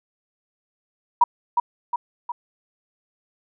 sine tone with echo, 959 Hz, A#5, 49 cents sharp, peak -10 dBFS, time 1.21-1.24 s, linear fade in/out 5 ms, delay 360 ms, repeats 3, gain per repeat -5 dB, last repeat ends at 2.32 s, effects none

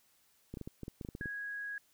clicks, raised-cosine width 3 ms, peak -29 dBFS, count 12, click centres 0.54 / 0.572 / 0.613 / 0.675 / 0.833 / 0.881 / 1.012 / 1.049 / 1.088 / 1.151 / 1.211 / 1.258 s
sine tone, 1655 Hz, G#6, 6 cents flat, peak -38 dBFS, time 1.21-1.78 s, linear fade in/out 2 ms
effects white hiss -70 dBFS RMS until 1.93 s

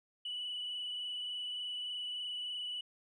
sine tone with frequency modulation, 2960 Hz, F#7, in tune, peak -36 dBFS, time 0.25-2.81 s, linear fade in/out 5 ms, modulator 23.4 Hz, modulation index 1.9, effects tanh soft clip ceiling -34 dBFS

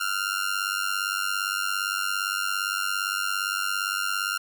sawtooth tone with amplitude modulation, 1396.9 Hz, F6, in tune, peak -18 dBFS, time 0-4.38 s, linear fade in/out 10 ms, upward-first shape sine, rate 97.5 Hz, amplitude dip 85%, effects none

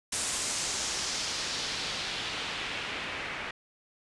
white noise with low-pass filter sweep, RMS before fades -34 dBFS, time 0.12-3.51 s, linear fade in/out 5 ms, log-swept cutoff 8800 to 2100 Hz, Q 1.6, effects resampled to 24000 Hz

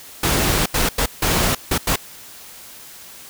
pink noise bursts at uneven times, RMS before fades -18 dBFS, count 6, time 0.23-0.66 / 0.74-0.89 / 0.98-1.06 / 1.22-1.55 / 1.71-1.78 / 1.87-1.96 s, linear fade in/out 5 ms, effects white hiss -40 dBFS RMS until 3.29 s

